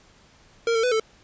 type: tone with pitch steps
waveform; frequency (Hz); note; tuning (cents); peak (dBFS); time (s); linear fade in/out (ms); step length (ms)
square; 462.7 / 450.9 / 498.4 / 441; A#4 / A4 / B4 / A4; -13 / +42 / +16 / +4; -20; 0.67-0.998; 2; 82
effects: pink hiss -55 dBFS RMS until 1.23 s + resampled to 16000 Hz